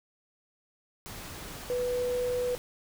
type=tone in noise; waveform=sine; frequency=493.9 Hz; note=B4; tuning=in tune; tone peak=-27 dBFS; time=1.7-2.55 s; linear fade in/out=0 ms; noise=pink; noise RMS=-42 dBFS; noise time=1.06-2.58 s; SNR=+12 dB; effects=none